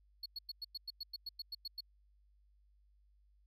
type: tone bursts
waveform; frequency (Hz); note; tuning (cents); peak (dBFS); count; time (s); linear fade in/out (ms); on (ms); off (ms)
triangle; 4354; C#8; -32; -39; 13; 0.23-1.807; 5; 29; 100
effects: added 50 Hz sine -66 dBFS peak until 3.46 s